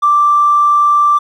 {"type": "tone", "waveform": "triangle", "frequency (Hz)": 1174.7, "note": "D6", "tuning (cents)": 0, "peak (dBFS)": -3, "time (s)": [0.02, 1.19], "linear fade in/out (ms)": 20, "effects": ["tanh soft clip ceiling -5 dBFS"]}